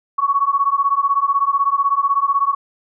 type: beating tone pair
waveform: sine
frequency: 1108.7 / 1124.7 Hz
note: C#6 / C#6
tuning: 0 / +25 cents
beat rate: 16 Hz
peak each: -17 dBFS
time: 0.18-2.55 s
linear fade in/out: 10 ms
effects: none